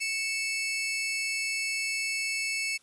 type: tone pair together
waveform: sawtooth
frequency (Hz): 2217 / 2636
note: C#7 / E7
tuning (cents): 0 / -1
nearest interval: minor third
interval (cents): 299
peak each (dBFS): -28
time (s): 0-2.78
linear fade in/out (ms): 20
effects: white hiss -63 dBFS RMS until 2.82 s + resampled to 24000 Hz